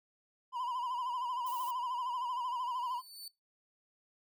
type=tone with vibrato; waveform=triangle; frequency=987.8 Hz; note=B5; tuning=in tune; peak=-32 dBFS; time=0.52-3.02 s; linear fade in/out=50 ms; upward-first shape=sine; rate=13 Hz; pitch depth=81 cents each way
type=noise; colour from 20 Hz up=violet; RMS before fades=-48 dBFS; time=1.46-1.71 s; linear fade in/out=5 ms
type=tone with exponential growth; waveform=sawtooth; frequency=4506 Hz; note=C#8; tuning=28 cents sharp; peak=-39 dBFS; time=2.45-3.28 s; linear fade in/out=2 ms; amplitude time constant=180 ms
effects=noise-tail reverb RT60 0.2 s tail -22 dB re dry